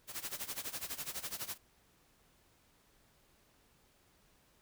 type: noise with tremolo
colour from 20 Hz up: white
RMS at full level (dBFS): -39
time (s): 0.07-1.58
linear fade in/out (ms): 50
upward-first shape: sine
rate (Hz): 12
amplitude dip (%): 85
effects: pink hiss -69 dBFS RMS until 4.61 s